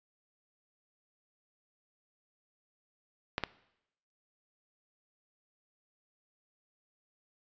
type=clicks; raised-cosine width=0.3 ms; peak=-14 dBFS; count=2; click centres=3.381 / 3.437 s; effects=noise-tail reverb RT60 0.8 s tail -19 dB re dry + resampled to 16000 Hz

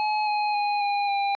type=tone with pitch steps; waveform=square; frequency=850 / 837.3 / 824.8 / 812.6 / 800.4 Hz; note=G#5 / G#5 / G#5 / G#5 / G5; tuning=+40 / +14 / -12 / -38 / +36 cents; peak=-23 dBFS; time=0-1.35 s; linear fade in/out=0 ms; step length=270 ms; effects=resampled to 11025 Hz + 10-bit

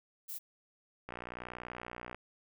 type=noise; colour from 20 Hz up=violet; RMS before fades=-42 dBFS; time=0.28-0.39 s; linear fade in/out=20 ms
type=click train; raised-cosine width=0.5 ms; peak=-27 dBFS; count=65; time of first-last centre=1.09-2.146 s; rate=60.6 Hz
effects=none

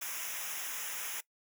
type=noise with comb filter; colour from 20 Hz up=white; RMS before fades=-39 dBFS; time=0.01-1.21 s; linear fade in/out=10 ms; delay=0.23 ms; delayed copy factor=-0.9; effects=noise-tail reverb RT60 0.1 s tail -20 dB re dry

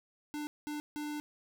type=tone bursts at uneven times; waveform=square; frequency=297.7 Hz; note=D4; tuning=24 cents sharp; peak=-37 dBFS; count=3; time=0.34-0.47 / 0.67-0.8 / 0.96-1.2 s; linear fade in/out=0 ms; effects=12-bit

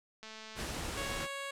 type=click train; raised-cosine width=0.2 ms; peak=-31 dBFS; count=88; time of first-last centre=0.23-0.627 s; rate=219 Hz
type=noise; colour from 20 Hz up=pink; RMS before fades=-39 dBFS; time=0.55-1.28 s; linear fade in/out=50 ms
type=tone; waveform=10% pulse; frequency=554.4 Hz; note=C#5; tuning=in tune; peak=-30 dBFS; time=0.97-1.51 s; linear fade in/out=5 ms
effects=low-pass 10000 Hz 12 dB/octave

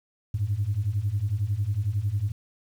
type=beating tone pair; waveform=sine; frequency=96 / 107 Hz; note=G2 / A2; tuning=-36 / -48 cents; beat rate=11 Hz; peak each=-27 / -25 dBFS; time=0.34-2.32 s; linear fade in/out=5 ms; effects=tanh soft clip ceiling -17 dBFS + 9-bit

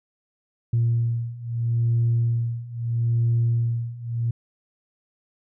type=beating tone pair; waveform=sine; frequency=116.54 / 117.31 Hz; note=A#2 / A#2; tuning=0 / +11 cents; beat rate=0.77 Hz; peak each=-23 / -21 dBFS; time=0.73-4.31 s; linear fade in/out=5 ms; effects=tanh soft clip ceiling -14 dBFS

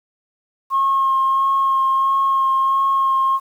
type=tone with vibrato; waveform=sine; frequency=1077 Hz; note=C6; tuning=50 cents sharp; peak=-13 dBFS; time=0.7-3.4 s; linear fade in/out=50 ms; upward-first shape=sine; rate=1.5 Hz; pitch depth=14 cents each way; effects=tanh soft clip ceiling -9 dBFS + 8-bit

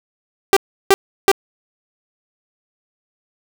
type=tone bursts; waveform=sawtooth; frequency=391.8 Hz; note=G4; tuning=1 cent flat; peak=-4 dBFS; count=3; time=0.53-1.315 s; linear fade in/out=0 ms; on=35 ms; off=340 ms; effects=none

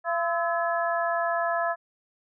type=harmonic tone with a mistuned harmonic; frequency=340 Hz; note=F4; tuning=46 cents flat; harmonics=2 / 3 / 4 / 5; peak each=-26 / -31 / -31 / -31 dBFS; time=0.04-1.76 s; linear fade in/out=50 ms; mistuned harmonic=4; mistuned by=-73 cents; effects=none

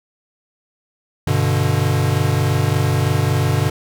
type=chord; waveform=square; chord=G major; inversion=none; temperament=equal; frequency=98 / 123.47 / 146.83 Hz; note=G2 / B2 / D3; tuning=0 / 0 / 0 cents; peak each=-20 dBFS; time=1.27-3.7 s; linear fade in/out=5 ms; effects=none

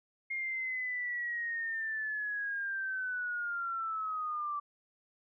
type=linear sweep; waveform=sine; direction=down; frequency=2134 to 1161 Hz; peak=-33 dBFS; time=0.3-4.6 s; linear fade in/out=10 ms; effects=none

